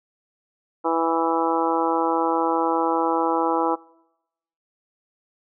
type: harmonic tone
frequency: 164.8 Hz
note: E3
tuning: in tune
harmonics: 2 / 3 / 4 / 5 / 6 / 7 / 8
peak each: -25 / -25 / -31 / -25 / -26 / -31 / -30 dBFS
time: 0.84-3.76 s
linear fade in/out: 20 ms
effects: noise-tail reverb RT60 0.9 s tail -24 dB re dry